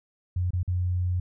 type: tone with dropouts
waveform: sine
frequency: 90 Hz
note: F#2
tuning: 47 cents flat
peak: -23 dBFS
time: 0.36-1.2 s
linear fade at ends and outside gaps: 5 ms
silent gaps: 0.507-0.533 / 0.631-0.677 s
effects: none